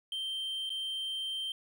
triangle tone with dropouts, 3136 Hz, G7, in tune, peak -32 dBFS, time 0.12-1.52 s, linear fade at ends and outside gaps 2 ms, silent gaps 0.694-0.702 s, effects none

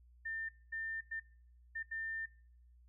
sine tone bursts at uneven times, 1800 Hz, A6, 39 cents sharp, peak -38 dBFS, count 5, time 0.25-0.49 / 0.72-1.01 / 1.11-1.2 / 1.75-1.83 / 1.91-2.26 s, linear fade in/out 10 ms, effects noise-tail reverb RT60 0.7 s tail -26 dB re dry + added 60 Hz sine -60 dBFS peak until 2.88 s

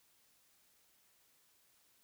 silence, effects white hiss -71 dBFS RMS until 2.03 s

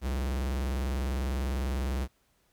square tone with vibrato, 65.41 Hz, C2, in tune, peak -29 dBFS, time 0.01-2.08 s, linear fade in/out 50 ms, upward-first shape sine, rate 20 Hz, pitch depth 200 cents each way, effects pink hiss -70 dBFS RMS until 2.52 s

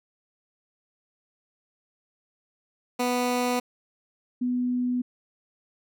15% pulse / sine tone pair in turn, 246.9 / 247.8 Hz, B3 / B3, 0 / +6 cents, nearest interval unison, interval 6 cents, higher second, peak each -17 / -23 dBFS, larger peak first, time 2.99-3.6 / 4.41-5.02 s, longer neither, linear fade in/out 10 ms, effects none

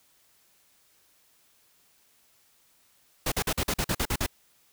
pink noise bursts, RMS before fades -27 dBFS, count 10, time 3.26-4.264 s, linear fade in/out 5 ms, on 59 ms, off 46 ms, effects white hiss -64 dBFS RMS until 4.72 s

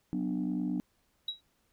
sine chord, B minor, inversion second, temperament just, 185.21 / 246.9 / 296.3 Hz, F#3 / B3 / D4, +2 / 0 / +15 cents, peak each -33 dBFS, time 0.13-0.8 s, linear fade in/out 0 ms
sine tone with exponential decay, 3863 Hz, B7, 39 cents flat, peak -28 dBFS, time 1.28-1.41 s, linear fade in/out 5 ms, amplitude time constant 27 ms
effects tanh soft clip ceiling -24 dBFS + pink hiss -73 dBFS RMS until 1.72 s

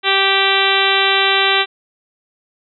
harmonic tone, 390 Hz, G4, 9 cents flat, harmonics 1 / 2 / 3 / 4 / 5 / 6 / 7 / 8 / 9 / 10, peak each -21 / -21 / -21 / -21 / -21 / -21 / -21 / -21 / -21 / -21 dBFS, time 0.03-1.66 s, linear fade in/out 50 ms, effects none

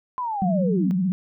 sine linear sweep, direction down, 1030 to 220 Hz, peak -24 dBFS, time 0.18-0.91 s, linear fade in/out 0 ms
sine tone with vibrato, 185 Hz, F#3, in tune, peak -19 dBFS, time 0.42-1.12 s, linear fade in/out 0 ms, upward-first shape sine, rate 16 Hz, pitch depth 110 cents each way
effects none

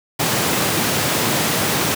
pink high-pass noise, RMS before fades -19 dBFS, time 0.19-1.95 s, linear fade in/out 10 ms, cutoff 110 Hz, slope 24 dB/octave, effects none

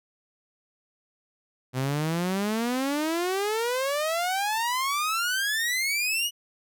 sawtooth exponential sweep, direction up, 125.6 to 2960 Hz, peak -21 dBFS, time 1.73-6.31 s, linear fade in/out 50 ms, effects none

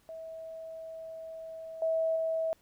sine tone with level steps, 648 Hz, E5, 30 cents flat, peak -40 / -26 / -28 dBFS, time 0.09-2.53 s, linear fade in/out 0 ms, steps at 1.82 / 2.16 s, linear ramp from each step 2 ms, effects pink hiss -67 dBFS RMS until 2.61 s

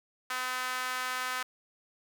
sawtooth tone with high-pass filter, 254.4 Hz, C4, 48 cents flat, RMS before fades -34 dBFS, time 0.3-1.43 s, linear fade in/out 5 ms, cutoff 1300 Hz, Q 1.9, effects none

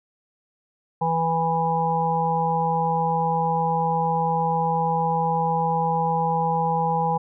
harmonic tone, 164.4 Hz, E3, 4 cents flat, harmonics 1 / 3 / 5 / 6, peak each -26 / -28 / -22 / -27 dBFS, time 1.01-7.18 s, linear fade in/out 10 ms, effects none

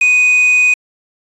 triangle tone with quantisation, 2489 Hz, D#7, in tune, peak -6 dBFS, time 0.01-0.74 s, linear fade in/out 5 ms, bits 5, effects resampled to 22050 Hz

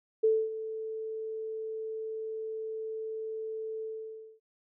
sine tone with ADSR envelope, 440.5 Hz, A4, 2 cents sharp, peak -20 dBFS, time 0.23-4.4 s, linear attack 13 ms, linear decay 250 ms, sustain -14 dB, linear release 580 ms, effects none

